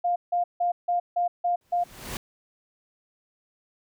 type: tone bursts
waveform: sine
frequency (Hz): 703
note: F5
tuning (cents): +11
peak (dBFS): -21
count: 7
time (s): 0.04-1.84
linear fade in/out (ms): 10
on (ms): 120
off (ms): 160
type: noise with exponential growth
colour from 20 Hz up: pink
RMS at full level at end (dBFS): -31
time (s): 1.61-2.17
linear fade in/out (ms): 2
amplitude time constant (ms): 120
effects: none